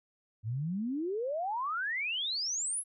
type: exponential sweep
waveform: sine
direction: up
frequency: 102.7 to 11175 Hz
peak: -31 dBFS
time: 0.43-2.84 s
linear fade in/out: 50 ms
effects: none